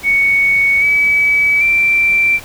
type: tone with pitch steps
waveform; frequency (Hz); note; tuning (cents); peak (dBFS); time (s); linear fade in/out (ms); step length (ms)
sine; 2226 / 2286 / 2347; C#7 / D7 / D7; +7 / -47 / -2; -9; 0.03-2.4; 50; 790
effects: pink hiss -34 dBFS RMS until 2.44 s